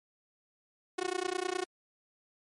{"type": "tone with amplitude modulation", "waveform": "sawtooth", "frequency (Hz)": 365.7, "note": "F#4", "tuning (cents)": -20, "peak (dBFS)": -24, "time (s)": [0.98, 1.65], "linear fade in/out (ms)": 10, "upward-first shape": "sine", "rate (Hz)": 29.7, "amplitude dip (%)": 100, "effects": ["MP3 48 kbps"]}